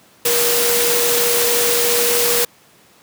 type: tone in noise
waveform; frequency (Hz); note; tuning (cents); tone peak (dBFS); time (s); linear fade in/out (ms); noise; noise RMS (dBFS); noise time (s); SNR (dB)
sine; 477.1; A#4; +40; -19; 0.25-2.45; 5; white; -17; 0.25-2.45; -5
effects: pink hiss -50 dBFS RMS until 3.02 s + high-pass 150 Hz 12 dB/octave